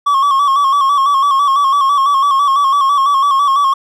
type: tone with vibrato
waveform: triangle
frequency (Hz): 1113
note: C#6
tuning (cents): +7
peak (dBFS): -7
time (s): 0.06-3.74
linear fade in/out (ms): 10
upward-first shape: square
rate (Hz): 6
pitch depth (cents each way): 52
effects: none